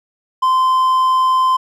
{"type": "tone", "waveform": "triangle", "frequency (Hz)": 1035, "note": "C6", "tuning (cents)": -19, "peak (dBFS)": -9, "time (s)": [0.42, 1.57], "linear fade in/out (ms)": 10, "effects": []}